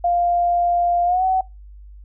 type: tone with pitch glide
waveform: sine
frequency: 698.5 to 753 Hz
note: F5 to F#5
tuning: 0 to +30 cents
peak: -15 dBFS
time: 0.04-1.41 s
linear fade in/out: 5 ms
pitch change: +130 cents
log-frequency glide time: 1.05-1.24 s
effects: noise-tail reverb RT60 0.2 s tail -21 dB re dry + added 50 Hz sine -38 dBFS peak until 2.04 s